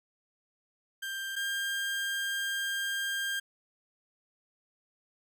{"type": "tone pair in turn", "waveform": "30% pulse", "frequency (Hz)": [1583, 1599.5], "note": ["G6", "G6"], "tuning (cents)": [17, 34], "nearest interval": "unison", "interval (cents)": 17, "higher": "second", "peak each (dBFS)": [-32, -28], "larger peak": "second", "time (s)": [[1.02, 1.36], [1.36, 3.4]], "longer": "second", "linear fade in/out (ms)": 10, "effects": []}